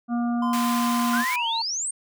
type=harmonic tone; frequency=238.1 Hz; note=A#3; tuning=37 cents sharp; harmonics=1 / 3 / 5 / 6; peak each=-22 / -32 / -37 / -42 dBFS; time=0.08-1.25 s; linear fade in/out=50 ms
type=tone with pitch glide; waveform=triangle; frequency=1028 to 910.6 Hz; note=C6 to A#5; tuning=-31 to -41 cents; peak=-24 dBFS; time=0.42-1.62 s; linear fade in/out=5 ms; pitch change=-210 cents; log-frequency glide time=1.28-1.48 s
type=high-pass noise; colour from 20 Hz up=pink; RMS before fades=-33 dBFS; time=0.53-1.36 s; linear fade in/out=2 ms; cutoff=1200 Hz; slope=24 dB/octave
type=exponential sweep; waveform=sine; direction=up; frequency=1396.9 to 8870 Hz; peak=-25 dBFS; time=1.13-1.91 s; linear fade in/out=5 ms
effects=none